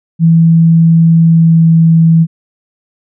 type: tone with pitch glide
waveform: sine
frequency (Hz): 164.81 to 163.77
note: E3 to E3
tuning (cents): 0 to -11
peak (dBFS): -3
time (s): 0.19-2.27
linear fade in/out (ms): 50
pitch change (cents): -11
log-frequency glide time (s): 1.22-1.69
effects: none